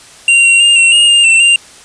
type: tone with pitch steps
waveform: square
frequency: 2768 / 2748 / 2807 / 2726 / 2843 / 2809 / 2691 / 2787 Hz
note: F7 / F7 / F7 / F7 / F7 / F7 / E7 / F7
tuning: -16 / -29 / +8 / -43 / +30 / +9 / +35 / -4 cents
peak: -5 dBFS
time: 0.28-1.56 s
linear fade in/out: 2 ms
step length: 160 ms
effects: white hiss -37 dBFS RMS until 1.84 s + resampled to 22050 Hz